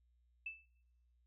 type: tone with exponential decay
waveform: sine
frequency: 2637 Hz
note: E7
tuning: in tune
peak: -38 dBFS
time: 0.46-0.66 s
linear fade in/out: 5 ms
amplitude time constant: 42 ms
effects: noise-tail reverb RT60 0.9 s tail -26 dB re dry + added 60 Hz sine -70 dBFS peak until 1.26 s